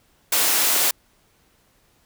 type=high-pass noise; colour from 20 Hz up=white; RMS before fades=-19 dBFS; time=0.32-0.91 s; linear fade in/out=5 ms; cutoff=310 Hz; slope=12 dB/octave; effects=pink hiss -61 dBFS RMS until 2.05 s